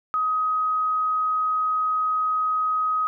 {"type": "tone", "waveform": "sine", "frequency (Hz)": 1260, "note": "D#6", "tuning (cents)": 21, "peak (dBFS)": -20, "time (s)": [0.14, 3.07], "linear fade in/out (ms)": 0, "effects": []}